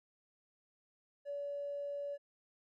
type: tone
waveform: triangle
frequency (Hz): 571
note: D5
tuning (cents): -49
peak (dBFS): -34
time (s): 1.25-2.18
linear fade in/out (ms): 50
effects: tanh soft clip ceiling -36 dBFS